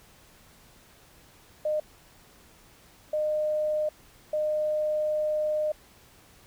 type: tone bursts at uneven times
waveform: sine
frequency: 610 Hz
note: D#5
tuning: 34 cents flat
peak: -24 dBFS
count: 3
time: 1.65-1.8 / 3.13-3.89 / 4.33-5.72 s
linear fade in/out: 5 ms
effects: pink hiss -56 dBFS RMS until 6.46 s